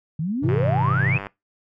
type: exponential sweep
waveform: sine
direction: up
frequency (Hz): 146.83 to 2637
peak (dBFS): -22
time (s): 0.19-1.18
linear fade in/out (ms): 5
type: chord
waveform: triangle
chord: Ab augmented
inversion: none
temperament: just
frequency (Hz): 103.83 / 129.78 / 162.23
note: Ab2 / C3 / E3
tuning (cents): 0 / -14 / -27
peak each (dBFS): -24 / -19 / -24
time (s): 0.42-1.19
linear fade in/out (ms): 20
type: click train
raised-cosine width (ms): 0.5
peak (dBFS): -17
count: 78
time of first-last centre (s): 0.49-1.269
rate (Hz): 98.9
effects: noise-tail reverb RT60 0.2 s tail -21 dB re dry